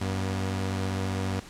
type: tone pair together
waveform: sawtooth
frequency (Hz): 95.23 / 240.8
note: G2 / B3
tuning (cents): -50 / -44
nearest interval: octave + major third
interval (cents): 1606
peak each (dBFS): -24 / -31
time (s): 0.01-1.4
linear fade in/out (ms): 5
effects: pink hiss -47 dBFS RMS until 1.49 s + low-pass 9000 Hz 12 dB/octave